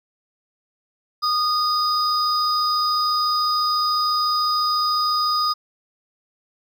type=tone pair together; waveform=triangle; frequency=1232 / 4967 Hz; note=D#6 / D#8; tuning=-17 / -4 cents; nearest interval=2 octaves; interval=2413 cents; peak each=-18 / -21 dBFS; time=1.22-5.54 s; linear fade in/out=20 ms; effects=none